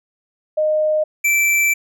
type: tone pair in turn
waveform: sine / square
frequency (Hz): 616 / 2333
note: D#5 / D7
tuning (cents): -17 / -12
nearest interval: octave + major seventh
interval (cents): 2305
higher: second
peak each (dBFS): -14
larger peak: neither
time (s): 0.57-1.04 / 1.24-1.74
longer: second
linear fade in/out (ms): 10
effects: none